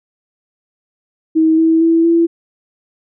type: tone with pitch steps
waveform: sine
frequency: 319.2 / 324.4 / 329.7 / 335.1 Hz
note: D#4 / E4 / E4 / E4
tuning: +44 / -28 / 0 / +29 cents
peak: -8 dBFS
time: 1.35-2.27 s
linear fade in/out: 20 ms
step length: 230 ms
effects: none